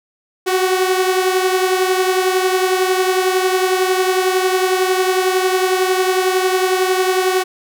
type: beating tone pair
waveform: sawtooth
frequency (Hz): 370 / 381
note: F#4 / G4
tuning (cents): 0 / -49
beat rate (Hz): 11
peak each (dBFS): -11 / -16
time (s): 0.46-7.44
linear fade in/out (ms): 20
effects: none